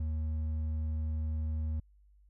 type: tone with hard clipping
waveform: sine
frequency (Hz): 78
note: D#2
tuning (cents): +5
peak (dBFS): -32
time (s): 0-1.8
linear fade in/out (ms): 5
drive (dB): 4
effects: added 50 Hz sine -59 dBFS peak until 2.29 s